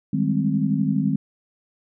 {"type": "chord", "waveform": "sine", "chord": "Ab major seventh", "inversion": "second", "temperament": "equal with one note detuned", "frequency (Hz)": [155.03, 196, 207.7, 261.6], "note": ["Eb3", "G3", "Ab3", "C4"], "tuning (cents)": [-6, 0, 0, 0], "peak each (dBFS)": -24, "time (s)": [0.13, 1.16], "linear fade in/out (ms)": 5, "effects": []}